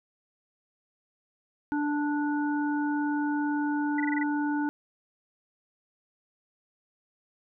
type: harmonic tone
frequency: 293.7 Hz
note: D4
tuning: in tune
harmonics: 1 / 3 / 5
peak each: -26 / -34 / -36 dBFS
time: 1.72-4.69 s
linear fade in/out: 0 ms
type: tone bursts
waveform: sine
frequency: 1968 Hz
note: B6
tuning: 7 cents flat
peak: -28 dBFS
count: 6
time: 3.98-4.232 s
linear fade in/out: 5 ms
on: 22 ms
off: 24 ms
effects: none